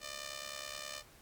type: tone with amplitude modulation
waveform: 5% pulse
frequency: 600 Hz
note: D5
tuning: 37 cents sharp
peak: -27 dBFS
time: 0-1.03 s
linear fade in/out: 50 ms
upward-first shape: sine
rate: 69.6 Hz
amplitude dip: 85%
effects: pink hiss -61 dBFS RMS until 1.21 s + AAC 64 kbps